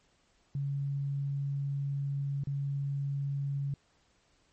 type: tone with dropouts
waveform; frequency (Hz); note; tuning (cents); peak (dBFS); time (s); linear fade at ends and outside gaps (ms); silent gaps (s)
sine; 140; C#3; +18; -30; 0.55-3.74; 2; 2.437-2.471
effects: pink hiss -69 dBFS RMS until 4.52 s + MP3 32 kbps